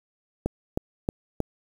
click train, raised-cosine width 2 ms, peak -11 dBFS, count 4, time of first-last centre 0.46-1.403 s, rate 3.18 Hz, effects 7-bit

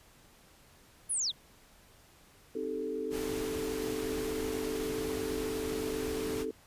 sine linear sweep, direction down, 10980 to 3136 Hz, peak -29 dBFS, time 1.09-1.32 s, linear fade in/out 20 ms
sine chord, A half-diminished seventh, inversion first, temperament equal, 261.6 / 311.1 / 392 / 440 Hz, C4 / Eb4 / G4 / A4, 0 / 0 / 0 / 0 cents, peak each -41 / -40 / -40 / -35 dBFS, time 2.55-6.51 s, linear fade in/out 5 ms
pink noise, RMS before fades -41 dBFS, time 3.1-6.46 s, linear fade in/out 50 ms
effects pink hiss -60 dBFS RMS until 6.66 s + resampled to 32000 Hz

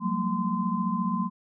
sine tone cluster, 180.2 / 195.1 / 228.4 / 1031 Hz, F#3 / G3 / A#3 / C6, -45 / -8 / -35 / -26 cents, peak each -30 dBFS, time 0-1.3 s, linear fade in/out 50 ms, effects none

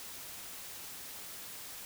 silence, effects white hiss -46 dBFS RMS until 1.85 s

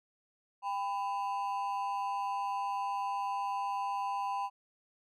triangle ring-modulated tone, 898 Hz, A5, 35 cents sharp, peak -27 dBFS, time 0.62-4.5 s, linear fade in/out 50 ms, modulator 102 Hz, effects none

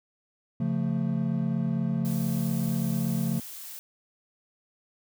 triangle chord, Db augmented, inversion none, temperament equal with one note detuned, 138.59 / 174.61 / 223.2 Hz, Db3 / F3 / A3, 0 / 0 / +25 cents, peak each -28 / -27 / -27 dBFS, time 0.6-3.4 s, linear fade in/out 5 ms
blue noise, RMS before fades -41 dBFS, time 2.05-3.79 s, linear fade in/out 0 ms
effects none

